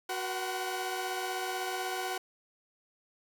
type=tone cluster; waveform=sawtooth; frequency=369.5 / 477.5 / 755 / 1028 / 1450 Hz; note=F#4 / A#4 / F#5 / C6 / F#6; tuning=-2 / +42 / +35 / -31 / -35 cents; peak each=-34 / -40 / -32 / -40 / -40 dBFS; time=0.09-2.18 s; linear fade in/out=5 ms; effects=none